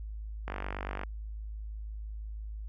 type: click train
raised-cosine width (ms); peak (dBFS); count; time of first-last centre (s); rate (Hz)
0.5; -21; 28; 0.48-1.034; 48.7
effects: added 53 Hz sine -37 dBFS peak until 2.68 s